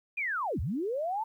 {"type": "linear two-way sweep", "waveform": "sine", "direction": "down then up", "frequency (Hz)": [2492, 58.27, 911], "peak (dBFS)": -29, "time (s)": [0.17, 1.24], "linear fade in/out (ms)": 10, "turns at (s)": 0.6, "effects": ["11-bit"]}